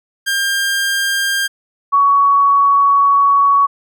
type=tone pair in turn; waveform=sawtooth / sine; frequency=1600 / 1121.9 Hz; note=G6 / C#6; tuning=+35 / +20 cents; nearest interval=tritone; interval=615 cents; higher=first; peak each=-11 / -8 dBFS; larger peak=second; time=0.26-1.48 / 1.92-3.67 s; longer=second; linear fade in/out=20 ms; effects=none